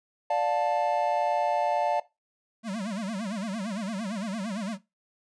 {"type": "chord", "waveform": "triangle", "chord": "D minor", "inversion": "none", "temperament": "equal with one note detuned", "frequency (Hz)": [587.3, 709, 880], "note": ["D5", "F5", "A5"], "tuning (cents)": [0, 26, 0], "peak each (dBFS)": -26, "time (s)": [0.3, 2], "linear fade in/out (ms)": 5}
{"type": "tone with vibrato", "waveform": "square", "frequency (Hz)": 207.7, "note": "G#3", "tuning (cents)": 0, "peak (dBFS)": -31, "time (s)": [2.63, 4.78], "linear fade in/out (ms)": 50, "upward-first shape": "sine", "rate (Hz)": 8.8, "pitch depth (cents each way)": 200}
{"effects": ["noise-tail reverb RT60 0.2 s tail -17 dB re dry", "resampled to 22050 Hz"]}